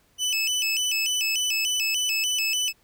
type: tone with vibrato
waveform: 25% pulse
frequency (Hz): 2794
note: F7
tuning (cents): 0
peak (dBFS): -19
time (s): 0.18-2.73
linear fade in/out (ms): 50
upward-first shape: square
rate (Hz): 3.4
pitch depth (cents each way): 120
effects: pink hiss -63 dBFS RMS until 2.83 s